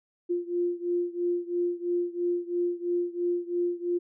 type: beating tone pair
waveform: sine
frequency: 349.2 / 352.2 Hz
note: F4 / F4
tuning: 0 / +15 cents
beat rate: 3 Hz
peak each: -28 / -30 dBFS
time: 0.29-3.99 s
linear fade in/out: 20 ms
effects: none